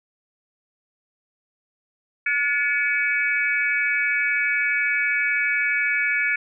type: tone cluster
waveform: sine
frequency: 1441 / 1721 / 2256 / 2558 Hz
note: F#6 / A6 / C#7 / D#7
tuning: -46 / -39 / +30 / +47 cents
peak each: -27 / -24 / -22 / -31 dBFS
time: 2.26-6.36 s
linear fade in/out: 5 ms
effects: none